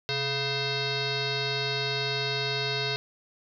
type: tone with frequency modulation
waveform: sine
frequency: 2093 Hz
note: C7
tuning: in tune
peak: -26 dBFS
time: 0.09-2.96 s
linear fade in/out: 0 ms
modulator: 556 Hz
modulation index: 4.7
effects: none